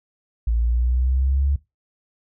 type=exponential sweep; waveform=sine; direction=up; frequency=56 to 71 Hz; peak=-17 dBFS; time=0.47-1.56 s; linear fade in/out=5 ms; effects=noise-tail reverb RT60 0.2 s tail -18 dB re dry